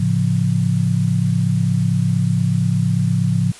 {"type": "chord", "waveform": "sine", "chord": "A augmented", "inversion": "none", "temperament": "equal", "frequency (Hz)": [110, 138.59, 174.61], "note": ["A2", "C#3", "E#3"], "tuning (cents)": [0, 0, 0], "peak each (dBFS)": [-19, -19, -18], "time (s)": [0, 3.52], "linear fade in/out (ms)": 5, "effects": ["white hiss -40 dBFS RMS until 3.59 s", "resampled to 24000 Hz"]}